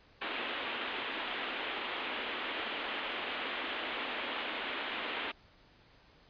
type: band-pass noise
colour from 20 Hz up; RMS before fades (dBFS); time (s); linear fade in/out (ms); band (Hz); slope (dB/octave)
white; -38; 0.21-5.32; 10; 230 to 3400; 48
effects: pink hiss -62 dBFS RMS until 6.29 s + resampled to 11025 Hz